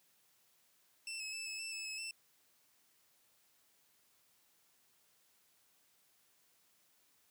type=tone with pitch steps; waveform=20% pulse; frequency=2678 / 2578 / 2635 / 2596 / 2658 / 2609 / 2583 / 2671 Hz; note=E7 / E7 / E7 / E7 / E7 / E7 / E7 / E7; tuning=+27 / -39 / -1 / -27 / +14 / -18 / -36 / +22 cents; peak=-36 dBFS; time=1.07-2.11 s; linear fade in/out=2 ms; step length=130 ms; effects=white hiss -72 dBFS RMS until 7.3 s + high-pass 80 Hz 12 dB/octave

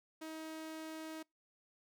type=tone; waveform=sawtooth; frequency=317.1 Hz; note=D#4; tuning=33 cents sharp; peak=-40 dBFS; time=0.21-1.23 s; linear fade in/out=10 ms; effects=noise-tail reverb RT60 0.2 s tail -26 dB re dry

